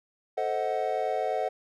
triangle chord, A diminished seventh, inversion none, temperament equal with one note detuned, 440 / 523.3 / 631.7 / 740 Hz, A4 / C5 / Eb5 / Gb5, 0 / 0 / +26 / 0 cents, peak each -31 / -31 / -30 / -28 dBFS, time 0.37-1.49 s, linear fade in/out 10 ms, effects none

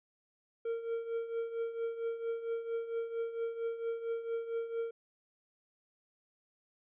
triangle tone with tremolo, 460.2 Hz, A#4, 22 cents flat, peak -29 dBFS, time 0.65-4.91 s, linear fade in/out 5 ms, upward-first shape triangle, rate 4.4 Hz, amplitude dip 75%, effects resampled to 8000 Hz

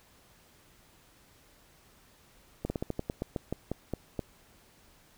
slowing click train, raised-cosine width 2 ms, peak -18 dBFS, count 13, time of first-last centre 2.65-4.193 s, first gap 50 ms, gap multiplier 1.16, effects pink hiss -61 dBFS RMS until 5.17 s

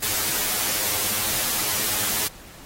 white noise with comb filter, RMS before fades -24 dBFS, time 0.02-2.28 s, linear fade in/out 10 ms, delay 9.5 ms, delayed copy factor +0.9, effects pink hiss -45 dBFS RMS until 2.65 s + AAC 48 kbps

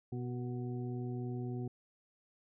harmonic tone with a mistuned harmonic, 123.47 Hz, B2, in tune, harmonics 1 / 2 / 3 / 4 / 6, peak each -38 / -42 / -44 / -58 / -54 dBFS, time 0.12-1.68 s, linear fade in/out 5 ms, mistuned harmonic 4, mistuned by -64 cents, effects none

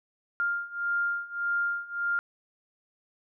sine beating tone pair, 1400 / 1401.7 Hz, F6 / F6, +4 / +6 cents, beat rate 1.7 Hz, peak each -31 / -29 dBFS, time 0.4-2.19 s, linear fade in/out 0 ms, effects none

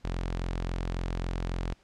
sawtooth tone, 43.65 Hz, F1, in tune, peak -26 dBFS, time 0.04-1.74 s, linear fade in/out 10 ms, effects pink hiss -64 dBFS RMS until 1.83 s + low-pass 6000 Hz 12 dB/octave

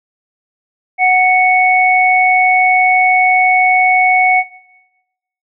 sine tone pair together, 739.8 / 2217 Hz, F#5 / C#7, 0 / 0 cents, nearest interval octave + perfect fifth, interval 1900 cents, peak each -10 dBFS, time 0.98-4.44 s, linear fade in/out 50 ms, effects noise-tail reverb RT60 1.0 s tail -18 dB re dry

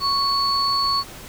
sine tone pair together, 1108.7 / 4435 Hz, C#6 / C#8, 0 / 0 cents, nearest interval 2 octaves, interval 2400 cents, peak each -20 dBFS, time 0-1.04 s, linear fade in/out 50 ms, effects tanh soft clip ceiling -10 dBFS + pink hiss -39 dBFS RMS until 1.28 s

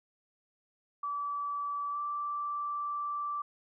sine tone with pitch glide, 1153 to 1168.4 Hz, D6 to D6, -32 to -9 cents, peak -32 dBFS, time 1.03-3.42 s, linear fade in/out 5 ms, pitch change +23 cents, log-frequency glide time 1.91-1.98 s, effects none

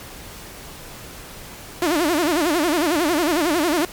sawtooth tone with vibrato, 322.8 Hz, E4, 36 cents flat, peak -13 dBFS, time 1.82-3.85 s, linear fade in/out 2 ms, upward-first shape sine, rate 11 Hz, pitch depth 200 cents each way, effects pink hiss -38 dBFS RMS until 3.92 s + MP3 96 kbps

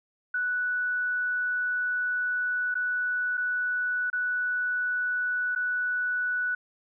sine tone with dropouts, 1480 Hz, F#6, in tune, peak -25 dBFS, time 0.34-6.55 s, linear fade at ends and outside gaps 5 ms, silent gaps 2.743-2.752 / 3.372-3.376 / 4.101-4.129 / 5.551-5.559 s, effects none

